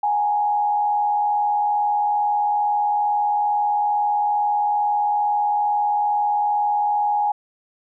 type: tone with frequency modulation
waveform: sine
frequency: 830 Hz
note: G#5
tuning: 1 cent flat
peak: -17 dBFS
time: 0.03-7.32 s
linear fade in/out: 5 ms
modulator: 82.3 Hz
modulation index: 0.47
effects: none

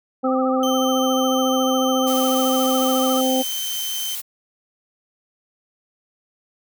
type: harmonic tone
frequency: 260 Hz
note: C4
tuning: 11 cents flat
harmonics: 1 / 2 / 3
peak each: -20 / -21 / -25 dBFS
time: 0.23-3.43 s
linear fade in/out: 20 ms
type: tone with vibrato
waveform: sine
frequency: 1244.5 Hz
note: D#6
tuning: in tune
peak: -26 dBFS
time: 0.24-3.21 s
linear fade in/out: 5 ms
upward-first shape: sine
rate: 14 Hz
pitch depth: 95 cents each way
type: tone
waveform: 30% pulse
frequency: 3100 Hz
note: G7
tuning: 20 cents flat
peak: -23 dBFS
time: 0.63-4.15 s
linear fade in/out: 2 ms
type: noise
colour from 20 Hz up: blue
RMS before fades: -29 dBFS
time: 2.06-4.22 s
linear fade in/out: 20 ms
effects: none

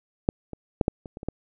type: clicks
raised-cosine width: 2 ms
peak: -6 / -22 / -6 / -7 / -25 / -24 / -24 / -14 dBFS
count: 8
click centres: 0.289 / 0.533 / 0.812 / 0.881 / 1.058 / 1.171 / 1.231 / 1.286 s
effects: none

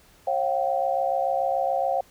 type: tone cluster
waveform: sine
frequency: 542 / 704 / 771 Hz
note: C#5 / F5 / G5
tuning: -39 / +14 / -29 cents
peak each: -26 dBFS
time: 0.27-2.01 s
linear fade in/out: 5 ms
effects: pink hiss -56 dBFS RMS until 2.1 s

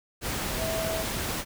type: tone in noise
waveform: sine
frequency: 650 Hz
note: E5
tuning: 24 cents flat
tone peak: -30 dBFS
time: 0.57-1.05 s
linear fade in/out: 50 ms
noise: pink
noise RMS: -31 dBFS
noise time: 0.21-1.45 s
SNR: -2 dB
effects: none

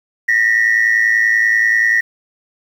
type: tone pair together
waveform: sine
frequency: 1831.7 / 1942 Hz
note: A#6 / B6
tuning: -31 / -30 cents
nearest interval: minor second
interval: 101 cents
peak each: -12 dBFS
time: 0.28-2.01 s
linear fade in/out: 10 ms
effects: tanh soft clip ceiling -6 dBFS + 7-bit

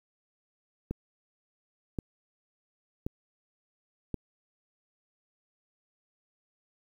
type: click train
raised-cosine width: 3 ms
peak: -19 dBFS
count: 4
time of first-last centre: 0.91-4.143 s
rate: 0.928 Hz
effects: 9-bit

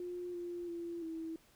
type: tone with pitch steps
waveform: sine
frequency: 355.1 / 348.9 / 340.8 / 325 Hz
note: F4 / F4 / F4 / E4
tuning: +29 / -2 / -42 / -24 cents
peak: -39 dBFS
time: 0-1.36 s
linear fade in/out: 2 ms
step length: 340 ms
effects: pink hiss -66 dBFS RMS until 1.55 s

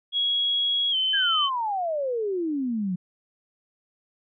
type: tone with pitch glide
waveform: sine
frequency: 3322 to 3064 Hz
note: G#7 to G7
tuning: 0 to -40 cents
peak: -21 dBFS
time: 0.12-1.5 s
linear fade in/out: 50 ms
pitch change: -140 cents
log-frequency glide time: 0.91-0.96 s
type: exponential sweep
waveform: sine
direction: down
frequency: 1681 to 174.61 Hz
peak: -24 dBFS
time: 1.13-2.96 s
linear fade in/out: 10 ms
effects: none

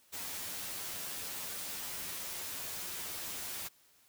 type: noise with comb filter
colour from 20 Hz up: white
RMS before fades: -41 dBFS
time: 0.12-3.69 s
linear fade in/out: 20 ms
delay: 11 ms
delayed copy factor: +0.6
effects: white hiss -66 dBFS RMS until 4.08 s

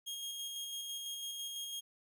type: tone with tremolo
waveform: sawtooth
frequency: 3252 Hz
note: G#7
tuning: 37 cents flat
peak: -36 dBFS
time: 0.06-1.81 s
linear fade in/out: 20 ms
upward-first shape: square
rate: 6 Hz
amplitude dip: 25%
effects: 13-bit

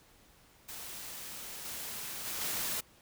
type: noise with level steps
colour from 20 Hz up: white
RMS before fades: -44 / -41 / -38 / -35 dBFS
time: 0.68-2.81 s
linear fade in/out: 10 ms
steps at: 1.65 / 2.25 / 2.41 s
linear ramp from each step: 2 ms
effects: pink hiss -62 dBFS RMS until 3.01 s

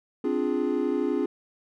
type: chord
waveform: triangle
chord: D half-diminished seventh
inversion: third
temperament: equal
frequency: 261.6 / 293.7 / 349.2 / 415.3 Hz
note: C4 / D4 / F4 / Ab4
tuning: 0 / 0 / 0 / 0 cents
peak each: -27 dBFS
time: 0.24-1.26 s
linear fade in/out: 5 ms
effects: none

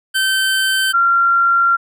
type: tone pair in turn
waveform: 25% pulse / sine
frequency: 1546 / 1377.3 Hz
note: G6 / F6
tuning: -24 / -24 cents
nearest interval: major second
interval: 200 cents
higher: first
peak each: -10 dBFS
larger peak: neither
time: 0.14-0.93 / 0.93-1.77 s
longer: second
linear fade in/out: 20 ms
effects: none

